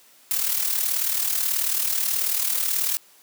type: noise with amplitude modulation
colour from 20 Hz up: blue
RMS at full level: -21 dBFS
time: 0.31-2.97 s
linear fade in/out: 0 ms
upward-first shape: sine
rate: 38.4 Hz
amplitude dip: 60%
effects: white hiss -54 dBFS RMS until 3.22 s + high-pass 200 Hz 12 dB/octave